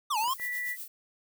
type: exponential two-way sweep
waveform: square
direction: down then up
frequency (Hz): 1244.5 to 830 to 1101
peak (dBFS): -27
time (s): 0.1-0.34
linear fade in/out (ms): 10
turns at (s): 0.18
type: noise with tremolo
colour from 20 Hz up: violet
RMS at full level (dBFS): -39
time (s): 0.17-0.88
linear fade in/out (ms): 5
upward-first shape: sine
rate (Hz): 8.2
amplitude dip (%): 65
type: clicks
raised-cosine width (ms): 0.5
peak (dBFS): -33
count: 3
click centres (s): 0.241 / 0.281 / 0.398
type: tone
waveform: sine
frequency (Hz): 1964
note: B6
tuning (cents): -10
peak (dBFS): -31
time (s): 0.38-0.77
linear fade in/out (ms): 50
effects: none